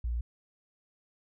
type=tone; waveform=sine; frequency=58.8 Hz; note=A#1; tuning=16 cents sharp; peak=-29 dBFS; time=0.04-0.21 s; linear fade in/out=5 ms; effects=none